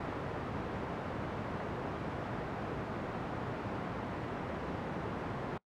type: band-pass noise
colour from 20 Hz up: pink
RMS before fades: -39 dBFS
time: 0-5.58 s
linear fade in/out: 5 ms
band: 100 to 1300 Hz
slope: 12 dB/octave
effects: noise-tail reverb RT60 0.1 s tail -24 dB re dry